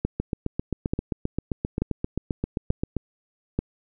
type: two click trains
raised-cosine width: 3 ms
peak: -10 / -12 dBFS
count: 5 / 22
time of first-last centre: 0.05-3.59 / 0.2-2.967 s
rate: 1.13 / 7.59 Hz
effects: none